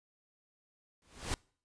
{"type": "noise with exponential growth", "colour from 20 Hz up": "pink", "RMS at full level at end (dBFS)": -32, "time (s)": [1.02, 1.34], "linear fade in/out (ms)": 0, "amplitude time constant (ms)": 68, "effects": ["noise-tail reverb RT60 0.5 s tail -26 dB re dry", "resampled to 22050 Hz"]}